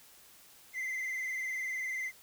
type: tone with vibrato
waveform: triangle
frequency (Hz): 2054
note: C7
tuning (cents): -33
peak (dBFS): -32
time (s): 0.73-2.12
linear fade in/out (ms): 50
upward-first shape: triangle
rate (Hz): 20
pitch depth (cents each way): 68
effects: white hiss -58 dBFS RMS until 2.22 s